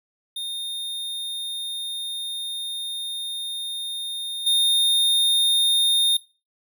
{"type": "tone with level steps", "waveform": "square", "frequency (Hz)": 3660, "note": "A#7", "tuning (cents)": -32, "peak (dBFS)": [-28, -17], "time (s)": [0.36, 6.17], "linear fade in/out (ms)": 5, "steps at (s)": 4.46, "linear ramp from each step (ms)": 10, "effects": ["noise-tail reverb RT60 0.3 s tail -18 dB re dry"]}